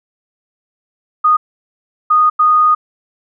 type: tone bursts at uneven times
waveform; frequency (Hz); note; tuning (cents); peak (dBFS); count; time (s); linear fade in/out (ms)
sine; 1236; D#6; -12; -7; 3; 1.24-1.37 / 2.1-2.3 / 2.39-2.75; 10
effects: none